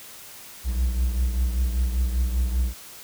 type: beating tone pair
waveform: triangle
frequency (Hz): 61 / 66.1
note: B1 / C2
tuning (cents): -21 / +18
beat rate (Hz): 5.1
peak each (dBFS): -19 / -27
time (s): 0.64-2.74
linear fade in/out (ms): 50
effects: white hiss -43 dBFS RMS until 3.03 s